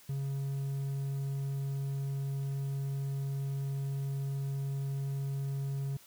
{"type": "tone", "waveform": "triangle", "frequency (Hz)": 137.7, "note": "C#3", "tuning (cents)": -11, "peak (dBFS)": -30, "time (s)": [0.09, 5.97], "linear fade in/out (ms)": 5, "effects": ["white hiss -58 dBFS RMS until 6.06 s"]}